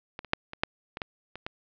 clicks, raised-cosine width 0.3 ms, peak -20 / -27 / -6 / -22 / -7 / -19 / -15 / -23 / -17 dBFS, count 9, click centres 0.191 / 0.247 / 0.334 / 0.534 / 0.635 / 0.971 / 1.018 / 1.356 / 1.465 s, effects low-pass 4000 Hz 12 dB/octave

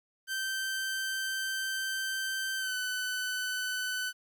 sawtooth tone with pitch glide, 1554 to 1504.5 Hz, G6 to F#6, -16 to +28 cents, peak -28 dBFS, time 0.27-4.13 s, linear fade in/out 50 ms, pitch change -56 cents, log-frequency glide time 2.58-2.75 s, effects 11-bit

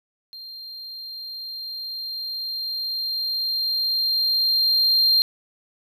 triangle tone with level ramp, 4186 Hz, C8, in tune, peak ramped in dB -35 to -13 dBFS, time 0.33-5.22 s, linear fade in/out 0 ms, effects none

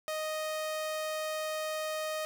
sawtooth tone, 622.3 Hz, D#5, in tune, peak -29 dBFS, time 0.08-2.25 s, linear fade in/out 0 ms, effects none

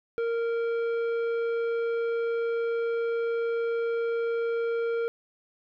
sine tone with tanh clipping, 463.5 Hz, A#4, 10 cents flat, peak -27 dBFS, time 0.18-5.08 s, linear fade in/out 0 ms, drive 10 dB, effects none

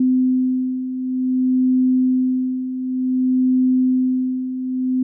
sine beating tone pair, 255.7 / 256.25 Hz, C4 / C4, -40 / -36 cents, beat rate 0.55 Hz, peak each -22 / -16 dBFS, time 0-5.03 s, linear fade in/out 5 ms, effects none

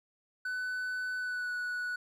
triangle tone with pitch glide, 1500 to 1473.4 Hz, F#6 to F#6, +23 to -8 cents, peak -31 dBFS, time 0.45-1.96 s, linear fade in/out 5 ms, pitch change -31 cents, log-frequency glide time 1.18-1.53 s, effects none

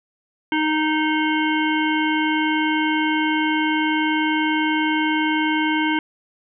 harmonic tone, 310.1 Hz, D#4, 6 cents flat, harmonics 1 / 3 / 5 / 7 / 9 / 10, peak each -20 / -24 / -26 / -26 / -33 / -31 dBFS, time 0.52-5.99 s, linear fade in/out 2 ms, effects none

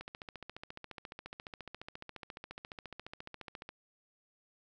click train, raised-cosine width 0.3 ms, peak -28 dBFS, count 54, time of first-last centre 0.01-3.691 s, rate 14.4 Hz, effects none

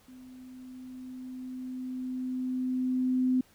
sine tone with level ramp, 255.4 Hz, C4, 42 cents flat, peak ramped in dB -47 to -22 dBFS, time 0.08-3.41 s, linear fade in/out 5 ms, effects pink hiss -62 dBFS RMS until 3.54 s

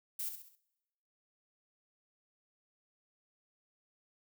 violet noise with echo, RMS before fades -38 dBFS, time 0.19-0.29 s, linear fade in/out 5 ms, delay 66 ms, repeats 4, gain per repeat -7 dB, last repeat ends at 0.554 s, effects noise-tail reverb RT60 1.0 s tail -24 dB re dry

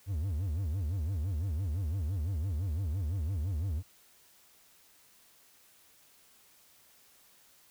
triangle tone with vibrato, 85.8 Hz, F2, 30 cents flat, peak -28 dBFS, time 0.06-3.83 s, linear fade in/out 50 ms, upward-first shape sine, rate 5.9 Hz, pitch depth 290 cents each way, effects white hiss -62 dBFS RMS until 7.7 s

